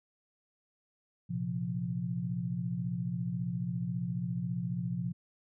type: chord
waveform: sine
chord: Bb suspended second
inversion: none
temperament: just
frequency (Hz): 116.54 / 131.11 / 174.81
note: Bb2 / C3 / F3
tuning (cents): 0 / +4 / +2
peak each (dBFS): -38 / -37 / -34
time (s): 1.29-5.13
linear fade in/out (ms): 20
effects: none